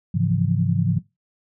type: tone cluster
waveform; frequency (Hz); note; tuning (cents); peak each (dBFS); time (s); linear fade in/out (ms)
sine; 104.2 / 136.5 / 165.5 / 176.1; G#2 / C#3 / E3 / F3; +6 / -26 / +7 / +15; -23; 0.14-0.99; 10
effects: noise-tail reverb RT60 0.2 s tail -18 dB re dry